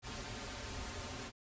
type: noise with comb filter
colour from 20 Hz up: pink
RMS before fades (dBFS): -44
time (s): 0.02-1.32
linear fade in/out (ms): 50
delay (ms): 6.1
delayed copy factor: -0.85
effects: resampled to 16000 Hz